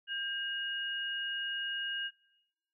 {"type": "tone pair together", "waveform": "sine", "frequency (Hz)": [1600, 2870], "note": ["G6", "F7"], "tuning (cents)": [35, 47], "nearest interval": "minor seventh", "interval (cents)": 1012, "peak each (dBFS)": [-37, -36], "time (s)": [0.07, 2.11], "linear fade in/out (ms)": 50, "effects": ["noise-tail reverb RT60 1.0 s tail -22 dB re dry"]}